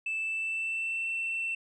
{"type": "tone with pitch glide", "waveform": "sine", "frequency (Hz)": [2637, 2688], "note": ["E7", "E7"], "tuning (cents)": [0, 33], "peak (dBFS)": -28, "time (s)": [0.06, 1.55], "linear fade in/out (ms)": 5, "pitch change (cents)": 33, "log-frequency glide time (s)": [0.16, 1.07], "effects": ["tanh soft clip ceiling -27 dBFS"]}